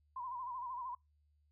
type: tone with vibrato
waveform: sine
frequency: 1000 Hz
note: B5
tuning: 21 cents sharp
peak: -40 dBFS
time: 0.16-0.95 s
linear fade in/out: 5 ms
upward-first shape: sine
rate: 13 Hz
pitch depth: 91 cents each way
effects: noise-tail reverb RT60 0.2 s tail -26 dB re dry + added 74 Hz sine -70 dBFS peak until 1.51 s